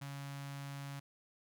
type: tone with notch filter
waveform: sawtooth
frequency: 140 Hz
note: C#3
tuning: 18 cents sharp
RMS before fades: -45 dBFS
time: 0.01-1 s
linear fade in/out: 10 ms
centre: 400 Hz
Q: 0.75
effects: none